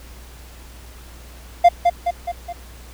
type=tone with echo; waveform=triangle; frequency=697 Hz; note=F5; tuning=4 cents flat; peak=-4 dBFS; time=1.64-1.69 s; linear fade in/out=10 ms; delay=210 ms; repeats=4; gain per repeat=-5 dB; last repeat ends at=2.53 s; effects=added 60 Hz sine -39 dBFS peak until 2.93 s + pink hiss -45 dBFS RMS until 2.93 s